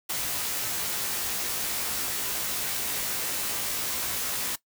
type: noise with comb filter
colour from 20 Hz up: white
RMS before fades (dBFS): -30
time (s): 0.09-4.56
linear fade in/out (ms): 10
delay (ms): 17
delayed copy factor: +0.85
effects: noise-tail reverb RT60 0.1 s tail -18 dB re dry